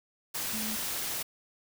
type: tone in noise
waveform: sine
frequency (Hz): 217.5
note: A3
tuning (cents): -20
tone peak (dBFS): -37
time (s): 0.53-0.76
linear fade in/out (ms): 10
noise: white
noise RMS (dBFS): -34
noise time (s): 0.34-1.23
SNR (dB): -6
effects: none